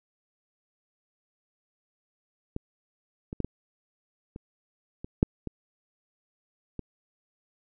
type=clicks; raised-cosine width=3 ms; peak=-19 / -23 / -15 / -18 / -26 / -24 / -6 / -20 / -21 dBFS; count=9; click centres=2.564 / 3.329 / 3.403 / 3.446 / 4.361 / 5.045 / 5.229 / 5.473 / 6.793 s; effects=none